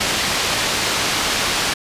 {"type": "low-pass noise", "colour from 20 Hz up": "white", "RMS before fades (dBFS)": -20, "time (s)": [0, 1.74], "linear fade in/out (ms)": 10, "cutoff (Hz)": 4800, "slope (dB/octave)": 12, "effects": ["resampled to 32000 Hz"]}